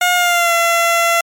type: tone with pitch glide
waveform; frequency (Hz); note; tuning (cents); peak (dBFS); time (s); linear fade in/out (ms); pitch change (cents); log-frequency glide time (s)
15% pulse; 716 to 678.9; F5 to F5; +43 to -49; -5; 0.01-1.21; 5; -92; 0.15-0.53
effects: MP3 96 kbps